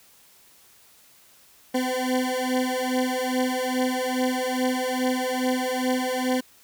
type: beating tone pair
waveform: 20% pulse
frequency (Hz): 253.7 / 256.1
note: B3 / C4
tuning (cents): +47 / -37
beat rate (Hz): 2.4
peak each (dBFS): -21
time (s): 1.74-6.41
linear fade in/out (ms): 10
effects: white hiss -55 dBFS RMS until 6.63 s